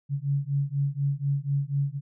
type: beating tone pair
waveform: sine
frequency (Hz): 138.59 / 142.69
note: C#3 / D3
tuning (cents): 0 / -50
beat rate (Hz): 4.1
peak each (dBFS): -27 / -27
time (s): 0.09-2.01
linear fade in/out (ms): 50
effects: none